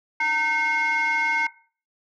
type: tone cluster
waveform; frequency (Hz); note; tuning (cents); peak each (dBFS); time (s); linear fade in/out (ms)
sine; 918 / 1529 / 2155; A#5 / G6 / C#7; -27 / -44 / -49; -24 / -26 / -21; 0.2-1.47; 5
effects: noise-tail reverb RT60 0.4 s tail -18 dB re dry + tanh soft clip ceiling -16 dBFS